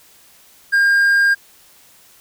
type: tone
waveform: triangle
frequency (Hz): 1609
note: G6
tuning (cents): +45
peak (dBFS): -9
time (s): 0.72-1.35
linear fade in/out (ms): 20
effects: white hiss -49 dBFS RMS until 2.2 s